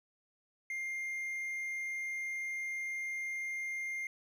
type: tone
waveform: triangle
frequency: 2111 Hz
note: C7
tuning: 15 cents sharp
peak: -34 dBFS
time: 0.7-4.07 s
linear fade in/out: 2 ms
effects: none